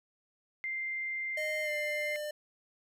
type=tone; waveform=sine; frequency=2093 Hz; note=C7; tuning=in tune; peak=-33 dBFS; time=0.64-2.16 s; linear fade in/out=0 ms
type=tone with pitch glide; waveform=square; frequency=616 to 598.8 Hz; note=D#5 to D5; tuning=-17 to +33 cents; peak=-36 dBFS; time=1.37-2.31 s; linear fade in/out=5 ms; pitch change=-50 cents; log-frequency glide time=1.63-1.7 s
effects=none